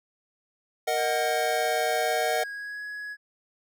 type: chord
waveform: square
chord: D# minor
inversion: second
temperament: equal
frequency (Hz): 466.2 / 622.3 / 740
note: A#4 / D#5 / F#5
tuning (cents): 0 / 0 / 0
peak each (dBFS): -31 / -29 / -28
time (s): 0.87-2.44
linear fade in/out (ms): 10
type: tone with pitch glide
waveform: triangle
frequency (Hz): 1603 to 1677.8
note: G6 to G#6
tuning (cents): +38 to +17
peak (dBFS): -32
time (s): 0.96-3.17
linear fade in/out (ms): 50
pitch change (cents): +79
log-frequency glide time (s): 2-2.83
effects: none